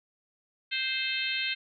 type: harmonic tone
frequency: 523.3 Hz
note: C5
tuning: in tune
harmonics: 3 / 4 / 5 / 6 / 7 / 8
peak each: -37 / -35 / -33 / -35 / -36 / -37 dBFS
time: 0.71-1.55 s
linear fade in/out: 20 ms
effects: none